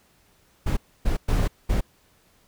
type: noise bursts at uneven times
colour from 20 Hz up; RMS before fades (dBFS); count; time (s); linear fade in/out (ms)
brown; -21; 4; 0.66-0.77 / 1.05-1.17 / 1.28-1.48 / 1.69-1.81; 10
effects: pink hiss -61 dBFS RMS until 2.47 s